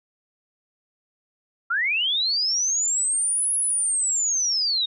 sine linear two-way sweep, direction up then down, 1318.5 to 10610 to 3670 Hz, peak -20 dBFS, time 1.7-4.86 s, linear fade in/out 10 ms, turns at 3.55 s, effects none

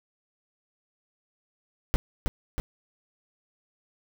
brown noise with echo, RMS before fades -20 dBFS, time 1.94-1.96 s, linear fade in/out 0 ms, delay 320 ms, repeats 2, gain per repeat -4 dB, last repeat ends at 2.6 s, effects none

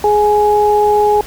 sine tone pair together, 417.8 / 835.6 Hz, G#4 / G#5, +10 / +10 cents, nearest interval octave, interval 1200 cents, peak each -11 dBFS, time 0.04-1.21 s, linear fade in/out 2 ms, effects added 60 Hz sine -37 dBFS peak until 1.26 s + pink hiss -33 dBFS RMS until 1.26 s

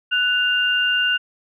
sine tone pair together, 1483.2 / 2800 Hz, F#6 / F7, +4 / +4 cents, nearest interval major seventh, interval 1100 cents, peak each -19 dBFS, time 0.11-1.18 s, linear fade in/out 20 ms, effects none

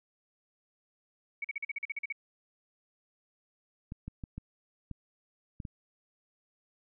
sine tone bursts, 2245 Hz, C#7, 21 cents sharp, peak -32 dBFS, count 11, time 1.42-2.125 s, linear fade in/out 5 ms, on 25 ms, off 43 ms
clicks, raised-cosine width 5 ms, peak -27 dBFS, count 7, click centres 3.921 / 4.08 / 4.238 / 4.38 / 4.913 / 5.602 / 5.652 s
effects none

